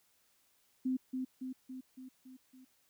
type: tone with echo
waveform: sine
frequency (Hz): 258.2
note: C4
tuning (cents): -23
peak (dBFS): -30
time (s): 0.85-0.97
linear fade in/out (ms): 10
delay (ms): 280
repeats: 6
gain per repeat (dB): -4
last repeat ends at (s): 2.65
effects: white hiss -72 dBFS RMS until 2.89 s